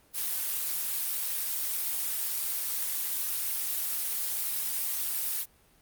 blue noise, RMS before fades -31 dBFS, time 0.13-5.46 s, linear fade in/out 50 ms, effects pink hiss -62 dBFS RMS until 5.81 s + Opus 32 kbps

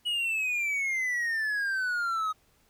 triangle exponential sweep, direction down, 2935 to 1253 Hz, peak -25 dBFS, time 0.05-2.33 s, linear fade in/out 20 ms, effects pink hiss -66 dBFS RMS until 2.69 s

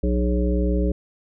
harmonic tone with a mistuned harmonic, 61 Hz, B1, 21 cents flat, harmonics 1 / 3 / 5 / 7 / 9, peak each -20 / -25 / -27 / -28 / -30 dBFS, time 0.03-0.92 s, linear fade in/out 5 ms, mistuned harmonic 7, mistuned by -55 cents, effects none

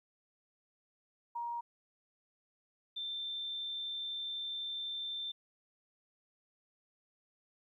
sine tone pair in turn, 944 / 3564 Hz, A#5 / A7, +22 / +22 cents, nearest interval octave + major seventh, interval 2300 cents, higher second, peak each -36 / -37 dBFS, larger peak first, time 1.35-1.61 / 2.96-5.32 s, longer second, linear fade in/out 10 ms, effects 13-bit

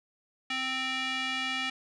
square tone with band-pass filter, 261.4 Hz, C4, 1 cent flat, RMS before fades -32 dBFS, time 0.5-1.7 s, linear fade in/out 5 ms, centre 2600 Hz, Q 2.2, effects resampled to 22050 Hz

